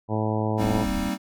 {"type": "harmonic tone", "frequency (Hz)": 108.4, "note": "A2", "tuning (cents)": -25, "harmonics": [1, 2, 3, 4, 5, 6, 7, 8, 9], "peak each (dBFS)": [-26, -29, -31, -32, -33, -34, -34, -35, -36], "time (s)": [0.08, 0.86], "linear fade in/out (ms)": 50}
{"type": "chord", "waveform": "square", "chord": "C minor seventh", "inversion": "second", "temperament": "equal", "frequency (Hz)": [196, 233.1, 261.6, 311.1], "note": ["G3", "Bb3", "C4", "Eb4"], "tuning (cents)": [0, 0, 0, 0], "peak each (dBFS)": [-29, -33, -31, -33], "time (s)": [0.57, 1.18], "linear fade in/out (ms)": 50}
{"type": "low-pass noise", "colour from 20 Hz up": "pink", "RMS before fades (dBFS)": -33, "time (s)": [0.61, 1.09], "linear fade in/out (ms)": 0, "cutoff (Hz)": 120, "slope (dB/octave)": 24}
{"effects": []}